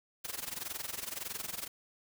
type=noise with amplitude modulation; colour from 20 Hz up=white; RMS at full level=-37 dBFS; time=0.24-1.68 s; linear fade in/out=10 ms; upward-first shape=sine; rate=21.7 Hz; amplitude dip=85%; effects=none